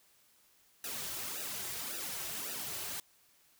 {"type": "noise with flanger", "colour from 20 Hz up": "white", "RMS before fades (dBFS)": -40, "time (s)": [0.84, 3], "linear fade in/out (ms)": 2, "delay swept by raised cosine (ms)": [0.91, 4.21], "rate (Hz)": 1.8, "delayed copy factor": -0.85, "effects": ["white hiss -67 dBFS RMS until 3.59 s"]}